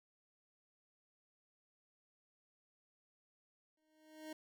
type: tone with exponential growth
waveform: 25% pulse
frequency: 311.1 Hz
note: D#4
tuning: in tune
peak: -40 dBFS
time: 3.77-4.33 s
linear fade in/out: 5 ms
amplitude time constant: 120 ms
effects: none